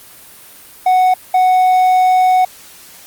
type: tone pair in turn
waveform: triangle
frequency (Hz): 740 / 740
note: F#5 / F#5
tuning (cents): 0 / 0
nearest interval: unison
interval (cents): 0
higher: neither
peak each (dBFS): -6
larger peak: neither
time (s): 0.86-1.14 / 1.34-2.45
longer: second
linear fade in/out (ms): 5
effects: white hiss -39 dBFS RMS until 3.06 s + Opus 32 kbps